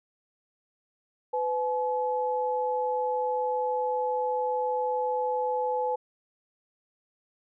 sine tone pair together, 502 / 854.8 Hz, B4 / G#5, +28 / +50 cents, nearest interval major sixth, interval 922 cents, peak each -28 dBFS, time 1.33-5.96 s, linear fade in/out 10 ms, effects none

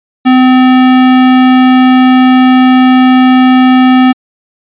square tone, 256.1 Hz, C4, 37 cents flat, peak -3 dBFS, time 0.25-4.13 s, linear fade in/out 20 ms, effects resampled to 8000 Hz

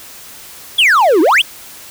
triangle exponential two-way sweep, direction down then up, 3532 to 297.4 to 3532 Hz, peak -5 dBFS, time 0.78-1.42 s, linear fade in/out 10 ms, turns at 1.21 s, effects white hiss -35 dBFS RMS until 1.9 s

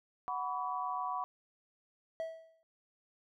sine chord, F# suspended fourth, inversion none, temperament equal with one note detuned, 740 / 987.8 / 1135.3 Hz, F#5 / B5 / C#6, 0 / 0 / +41 cents, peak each -39 / -38 / -38 dBFS, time 0.28-1.24 s, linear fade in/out 0 ms
triangle tone with exponential decay, 650 Hz, E5, 24 cents flat, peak -31 dBFS, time 2.2-2.63 s, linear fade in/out 0 ms, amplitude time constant 92 ms
effects none

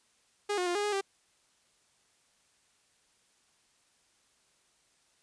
sawtooth tone with pitch steps, 411.4 / 360.2 / 351.4 / 410.9 / 415.2 / 392.6 Hz, G#4 / F#4 / F4 / G#4 / G#4 / G4, -16 / -46 / +11 / -18 / 0 / +3 cents, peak -25 dBFS, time 0.49-1.012 s, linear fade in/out 10 ms, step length 87 ms, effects white hiss -69 dBFS RMS until 5.22 s + resampled to 22050 Hz

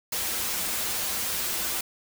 white noise with comb filter, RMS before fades -29 dBFS, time 0.12-1.81 s, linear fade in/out 5 ms, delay 7.1 ms, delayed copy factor -0.8, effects none

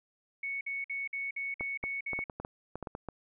sine tone bursts, 2217 Hz, C#7, in tune, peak -33 dBFS, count 8, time 0.43-2.241 s, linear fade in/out 5 ms, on 180 ms, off 53 ms
clicks, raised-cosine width 1 ms, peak -24 dBFS, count 12, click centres 1.609 / 1.839 / 2.133 / 2.19 / 2.298 / 2.4 / 2.449 / 2.756 / 2.827 / 2.872 / 2.951 / 3.087 s
effects none

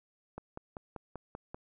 click train, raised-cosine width 1 ms, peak -27 dBFS, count 7, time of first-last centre 0.38-1.545 s, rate 5.15 Hz, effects none

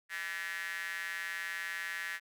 square tone with high-pass filter, 90 Hz, F#2, 47 cents flat, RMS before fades -39 dBFS, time 0.09-2.2 s, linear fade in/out 50 ms, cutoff 1800 Hz, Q 7.3, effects none

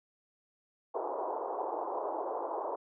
white band-pass noise, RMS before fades -36 dBFS, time 0.94-2.76 s, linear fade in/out 10 ms, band 350 to 990 Hz, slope 48 dB/octave, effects none

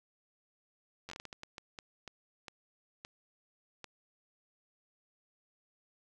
slowing click train, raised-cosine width 0.2 ms, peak -27 dBFS, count 15, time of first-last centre 1.09-3.843 s, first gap 10 ms, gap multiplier 1.4, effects none

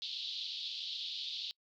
white band-pass noise, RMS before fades -41 dBFS, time 0.02-1.51 s, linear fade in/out 0 ms, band 3200 to 4300 Hz, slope 48 dB/octave, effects noise-tail reverb RT60 0.1 s tail -26 dB re dry

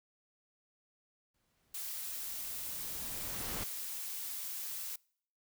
pink noise with exponential growth, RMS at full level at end -40 dBFS, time 1.34-3.64 s, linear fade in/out 5 ms, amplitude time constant 500 ms
blue noise, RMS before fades -41 dBFS, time 1.74-4.96 s, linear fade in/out 5 ms
effects noise-tail reverb RT60 0.6 s tail -26 dB re dry

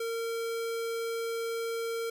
square tone, 459 Hz, A#4, 27 cents flat, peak -32 dBFS, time 0-2.1 s, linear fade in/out 5 ms, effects 12-bit

